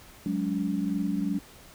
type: chord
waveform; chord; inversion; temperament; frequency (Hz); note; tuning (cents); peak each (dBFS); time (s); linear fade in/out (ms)
sine; F# suspended second; none; equal with one note detuned; 185 / 207.7 / 284.5; F#3 / G#3 / C#4; 0 / 0 / +45; -30; 0.26-1.39; 2
effects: pink hiss -51 dBFS RMS until 1.74 s